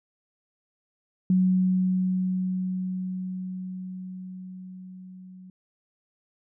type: tone with level ramp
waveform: sine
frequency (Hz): 185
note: F#3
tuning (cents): 0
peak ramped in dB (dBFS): -17 to -43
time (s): 1.3-5.5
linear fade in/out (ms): 2
effects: none